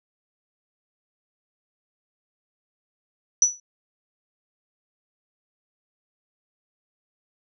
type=tone with exponential decay; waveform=sine; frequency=5920 Hz; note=F#8; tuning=in tune; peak=-10 dBFS; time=3.42-3.6 s; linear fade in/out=2 ms; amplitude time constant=37 ms; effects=none